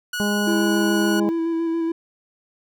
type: tone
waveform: sawtooth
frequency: 1462 Hz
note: F#6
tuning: 21 cents flat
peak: -21 dBFS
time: 0.13-1.2 s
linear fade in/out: 5 ms
type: harmonic tone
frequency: 205.7 Hz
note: G#3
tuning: 16 cents flat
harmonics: 1 / 2 / 3 / 4 / 5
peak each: -21 / -27 / -31 / -33 / -35 dBFS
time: 0.2-1.29 s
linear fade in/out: 0 ms
type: tone with vibrato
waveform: triangle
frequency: 330.8 Hz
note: E4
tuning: 6 cents sharp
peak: -18 dBFS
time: 0.47-1.92 s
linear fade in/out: 5 ms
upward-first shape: square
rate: 7.1 Hz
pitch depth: 15 cents each way
effects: none